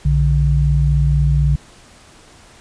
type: tone pair together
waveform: sine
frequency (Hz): 61 / 144.98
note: B1 / D3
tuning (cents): -21 / -22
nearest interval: octave + minor third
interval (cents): 1499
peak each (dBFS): -14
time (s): 0.05-1.56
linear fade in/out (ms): 5
effects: pink hiss -45 dBFS RMS until 2.6 s + resampled to 22050 Hz